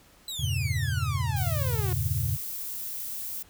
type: exponential sweep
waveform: sawtooth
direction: down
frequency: 4029 to 351.3 Hz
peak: -30 dBFS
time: 0.28-1.93 s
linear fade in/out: 2 ms
type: chord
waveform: sine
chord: E diminished seventh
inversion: none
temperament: equal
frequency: 82.41 / 98 / 116.54 / 138.59 Hz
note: E2 / G2 / Bb2 / Db3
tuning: 0 / 0 / 0 / 0 cents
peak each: -31 dBFS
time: 0.39-2.37 s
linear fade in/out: 10 ms
type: noise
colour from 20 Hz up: violet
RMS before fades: -35 dBFS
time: 1.36-3.43 s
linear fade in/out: 10 ms
effects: pink hiss -57 dBFS RMS until 3.49 s